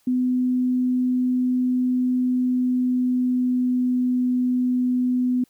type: tone with pitch glide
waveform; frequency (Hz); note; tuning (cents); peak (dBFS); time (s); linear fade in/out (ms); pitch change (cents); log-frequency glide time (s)
sine; 251.8 to 250.1; B3 to B3; +34 to +22; -18; 0.07-5.44; 5; -12; 2.16-4.19
effects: white hiss -63 dBFS RMS until 5.49 s